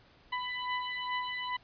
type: beating tone pair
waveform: 20% pulse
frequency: 995 / 997.4 Hz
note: B5 / B5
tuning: +13 / +17 cents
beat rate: 2.4 Hz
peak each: -31 dBFS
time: 0.32-1.57 s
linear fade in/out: 10 ms
effects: pink hiss -61 dBFS RMS until 1.63 s + resampled to 11025 Hz